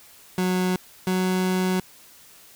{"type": "tone pair in turn", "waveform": "30% pulse", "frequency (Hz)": [183.4, 185], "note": ["F#3", "F#3"], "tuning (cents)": [-15, 0], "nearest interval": "unison", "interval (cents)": 15, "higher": "second", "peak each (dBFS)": -18, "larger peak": "neither", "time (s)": [[0.38, 0.76], [1.07, 1.8]], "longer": "second", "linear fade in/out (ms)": 2, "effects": ["white hiss -50 dBFS RMS until 2.55 s"]}